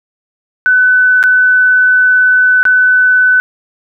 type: tone with dropouts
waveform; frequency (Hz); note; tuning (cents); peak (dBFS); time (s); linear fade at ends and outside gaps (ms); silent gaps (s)
sine; 1503; F#6; +27; -5; 0.66-3.4; 0; 1.229-1.238 / 2.63-2.653
effects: none